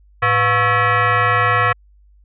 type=tone with frequency modulation; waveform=sine; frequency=110 Hz; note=A2; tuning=in tune; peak=-12 dBFS; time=0.22-1.73 s; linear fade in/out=10 ms; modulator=606 Hz; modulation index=3.2; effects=added 50 Hz sine -47 dBFS peak until 2.24 s